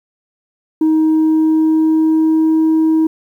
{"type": "tone with pitch glide", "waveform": "sine", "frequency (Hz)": [314.8, 318.3], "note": ["D#4", "D#4"], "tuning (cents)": [20, 39], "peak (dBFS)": -7, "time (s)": [0.81, 3.07], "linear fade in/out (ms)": 5, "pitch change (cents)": 19, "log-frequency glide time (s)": [1.03, 2.61], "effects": ["tanh soft clip ceiling -8 dBFS", "8-bit"]}